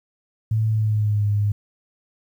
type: tone with pitch glide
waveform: sine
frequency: 110 to 103.23 Hz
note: A2 to G#2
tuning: 0 to -10 cents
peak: -17 dBFS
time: 0.51-1.52 s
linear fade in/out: 5 ms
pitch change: -110 cents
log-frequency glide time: 0.68-1.25 s
effects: 9-bit